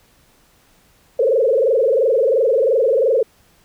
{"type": "tone with frequency modulation", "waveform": "sine", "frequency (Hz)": 493.9, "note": "B4", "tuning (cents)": 0, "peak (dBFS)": -12, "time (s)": [1.19, 3.23], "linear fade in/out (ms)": 5, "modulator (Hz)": 22.9, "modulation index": 2.7, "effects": ["pink hiss -55 dBFS RMS until 3.64 s"]}